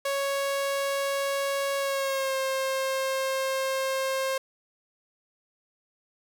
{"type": "tone with pitch glide", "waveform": "sawtooth", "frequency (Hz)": [554.4, 532.1], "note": ["C#5", "C5"], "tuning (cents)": [0, 29], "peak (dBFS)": -22, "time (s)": [0.05, 4.38], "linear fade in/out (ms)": 5, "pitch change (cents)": -71, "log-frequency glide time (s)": [1.78, 2.36], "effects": []}